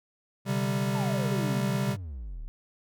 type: chord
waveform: square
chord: C suspended second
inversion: none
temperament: equal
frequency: 130.81 / 146.83 / 196 Hz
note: C3 / D3 / G3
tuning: 0 / 0 / 0 cents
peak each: -30 / -35 / -30 dBFS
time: 0.45-1.97 s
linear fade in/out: 50 ms
type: exponential sweep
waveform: triangle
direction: down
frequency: 923 to 32.7 Hz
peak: -33 dBFS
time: 0.95-2.48 s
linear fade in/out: 0 ms
effects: none